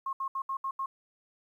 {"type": "tone bursts at uneven times", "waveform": "sine", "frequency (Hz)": 1078, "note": "C#6", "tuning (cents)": -49, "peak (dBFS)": -30, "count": 6, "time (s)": [[0.06, 0.13], [0.2, 0.28], [0.35, 0.42], [0.49, 0.57], [0.64, 0.71], [0.79, 0.86]], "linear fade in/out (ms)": 5, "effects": ["11-bit"]}